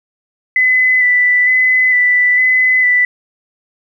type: tone with vibrato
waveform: sine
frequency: 2000 Hz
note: B6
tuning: 21 cents sharp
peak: -8 dBFS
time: 0.56-3.05 s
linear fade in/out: 2 ms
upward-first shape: square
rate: 1.1 Hz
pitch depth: 16 cents each way
effects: 8-bit